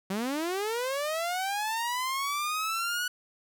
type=linear sweep; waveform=sawtooth; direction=up; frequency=184 to 1480 Hz; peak=-25 dBFS; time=0.1-3.08 s; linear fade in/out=5 ms; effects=none